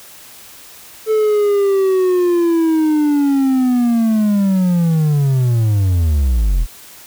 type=linear sweep; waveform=triangle; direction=down; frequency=440 to 36.91 Hz; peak=-9 dBFS; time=1.06-6.67 s; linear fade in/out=50 ms; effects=white hiss -39 dBFS RMS until 7.06 s